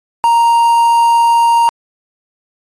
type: tone with quantisation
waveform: triangle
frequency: 932.3 Hz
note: A#5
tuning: in tune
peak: -5 dBFS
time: 0.24-1.69 s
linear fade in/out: 0 ms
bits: 5
effects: AAC 32 kbps